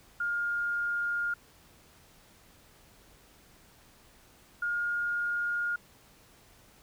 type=tone pair in turn; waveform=sine; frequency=1414 / 1421.6 Hz; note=F6 / F6; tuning=+21 / +30 cents; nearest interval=unison; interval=9 cents; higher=second; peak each=-28 dBFS; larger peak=neither; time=0.2-1.34 / 4.62-5.76 s; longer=neither; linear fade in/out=5 ms; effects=pink hiss -59 dBFS RMS until 6.82 s